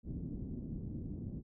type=low-pass noise; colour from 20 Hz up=white; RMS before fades=-42 dBFS; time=0.03-1.43 s; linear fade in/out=50 ms; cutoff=260 Hz; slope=24 dB/octave; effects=none